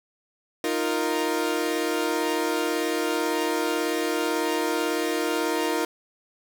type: chord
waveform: sawtooth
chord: Eb suspended second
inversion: none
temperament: equal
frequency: 311.1 / 349.2 / 466.2 Hz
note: Eb4 / F4 / Bb4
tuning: 0 / 0 / 0 cents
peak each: -24 dBFS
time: 0.64-5.85 s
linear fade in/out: 2 ms
effects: none